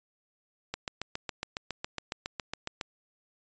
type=click train; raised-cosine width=0.2 ms; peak=-16 dBFS; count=16; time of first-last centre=0.74-2.812 s; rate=7.24 Hz; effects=resampled to 16000 Hz